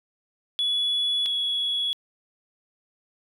sine tone pair in turn, 3401 / 3366 Hz, G#7 / G#7, +40 / +23 cents, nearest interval unison, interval 17 cents, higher first, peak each -20 / -22 dBFS, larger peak first, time 0.59-1.26 / 1.26-1.93 s, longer neither, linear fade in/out 0 ms, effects tanh soft clip ceiling -19 dBFS + 10-bit

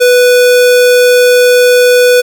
square tone, 493.9 Hz, B4, in tune, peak -4 dBFS, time 0-2.22 s, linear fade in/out 20 ms, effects none

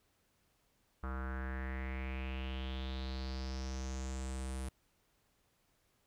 square tone with low-pass filter sweep, 65.41 Hz, C2, in tune, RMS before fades -40 dBFS, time 1.03-4.69 s, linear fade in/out 5 ms, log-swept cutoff 1300 to 10000 Hz, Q 5.2, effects pink hiss -75 dBFS RMS until 6.06 s

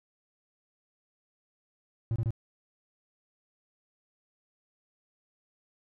triangle tone bursts, 113.9 Hz, A#2, 40 cents flat, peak -24 dBFS, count 3, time 2.11-2.306 s, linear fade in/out 0 ms, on 48 ms, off 26 ms, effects none

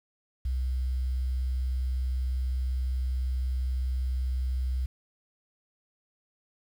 sine tone, 63.9 Hz, C2, 40 cents flat, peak -26 dBFS, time 0.45-4.86 s, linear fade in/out 5 ms, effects 9-bit

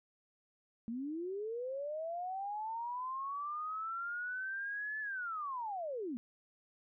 sine linear two-way sweep, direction up then down, 220.5 to 1742 to 220.5 Hz, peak -37 dBFS, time 0.88-6.17 s, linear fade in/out 0 ms, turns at 5 s, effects none

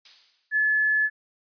violet noise with exponential decay, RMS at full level -32 dBFS, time 0.05-0.74 s, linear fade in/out 5 ms, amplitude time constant 150 ms
sine tone, 1721 Hz, A6, 39 cents flat, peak -19 dBFS, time 0.51-1.1 s, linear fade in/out 50 ms
effects resampled to 11025 Hz

